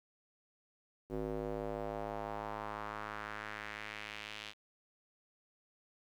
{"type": "tone with band-pass filter sweep", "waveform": "square", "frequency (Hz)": 53, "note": "G#1", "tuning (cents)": 36, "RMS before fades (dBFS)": -42, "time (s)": [1.09, 4.54], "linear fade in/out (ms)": 50, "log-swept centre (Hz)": [380, 3200], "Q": 1.9, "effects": ["11-bit"]}